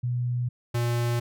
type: tone pair in turn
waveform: sine / square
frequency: 122.6 / 119.18 Hz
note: B2 / A#2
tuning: -12 / +39 cents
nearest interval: unison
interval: 49 cents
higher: first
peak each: -24 dBFS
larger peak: neither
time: 0.03-0.49 / 0.74-1.2 s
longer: neither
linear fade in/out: 10 ms
effects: none